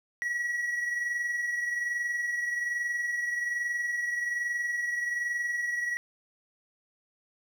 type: tone pair together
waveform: triangle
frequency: 1922.8 / 1944 Hz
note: B6 / B6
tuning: -47 / -28 cents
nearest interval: unison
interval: 19 cents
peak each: -27 / -37 dBFS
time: 0.22-5.97 s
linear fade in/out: 0 ms
effects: none